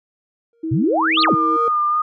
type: tone with exponential growth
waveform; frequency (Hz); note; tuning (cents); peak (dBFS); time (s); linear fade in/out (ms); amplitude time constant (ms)
triangle; 466.2; A#4; 0; -17; 0.53-1.68; 1; 250
type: tone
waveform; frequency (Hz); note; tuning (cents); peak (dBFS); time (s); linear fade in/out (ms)
sine; 321.7; E4; -42; -21; 0.63-1.57; 10
type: exponential two-way sweep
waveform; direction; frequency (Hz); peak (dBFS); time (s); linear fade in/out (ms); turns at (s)
sine; up then down; 109 to 4552 to 116.4; -15; 0.71-1.35; 10; 1.22
type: tone with vibrato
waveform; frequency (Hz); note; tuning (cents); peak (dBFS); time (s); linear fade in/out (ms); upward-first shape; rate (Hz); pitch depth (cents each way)
sine; 1215; D#6; -42; -15; 1.17-2.02; 5; sine; 2.6; 27
effects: none